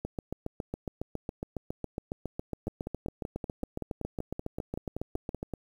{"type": "two click trains", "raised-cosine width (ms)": 2, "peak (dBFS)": [-20, -21], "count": [40, 16], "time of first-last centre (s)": [[0.05, 5.429], [2.68, 5.537]], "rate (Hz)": [7.25, 5.25], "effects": ["9-bit"]}